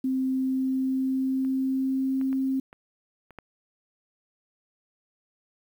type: tone with pitch glide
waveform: sine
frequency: 261.6 to 265.6 Hz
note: C4 to C4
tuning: 0 to +26 cents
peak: -23 dBFS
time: 0.04-2.6 s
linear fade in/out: 5 ms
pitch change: +26 cents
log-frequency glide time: 0.26-2.22 s
type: clicks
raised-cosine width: 0.5 ms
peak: -35 / -31 / -29 / -31 / -34 / -25 dBFS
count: 6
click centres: 1.449 / 2.213 / 2.329 / 2.729 / 3.307 / 3.387 s
effects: 9-bit